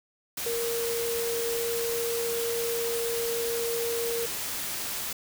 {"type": "tone in noise", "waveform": "sine", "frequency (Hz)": 466.2, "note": "A#4", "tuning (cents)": 0, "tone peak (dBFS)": -28, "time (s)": [0.46, 4.26], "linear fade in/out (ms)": 5, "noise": "white", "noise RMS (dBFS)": -33, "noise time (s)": [0.37, 5.13], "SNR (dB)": 2, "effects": []}